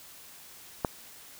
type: click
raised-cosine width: 1 ms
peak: -11 dBFS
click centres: 0.848 s
effects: white hiss -50 dBFS RMS until 1.39 s